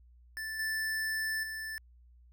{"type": "tone with level steps", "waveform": "square", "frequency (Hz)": 1760, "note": "A6", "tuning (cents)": 0, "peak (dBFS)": [-37, -32, -38], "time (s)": [0.37, 1.78], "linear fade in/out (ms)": 0, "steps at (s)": [0.59, 1.43], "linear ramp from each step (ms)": 5, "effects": ["added 60 Hz sine -56 dBFS peak until 2.32 s"]}